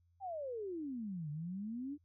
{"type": "exponential two-way sweep", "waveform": "sine", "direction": "down then up", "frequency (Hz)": [810, 144.4, 301.6], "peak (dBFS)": -39, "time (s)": [0.2, 1.98], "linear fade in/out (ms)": 50, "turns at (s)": 1.3, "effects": ["added 86 Hz sine -69 dBFS peak until 2.04 s"]}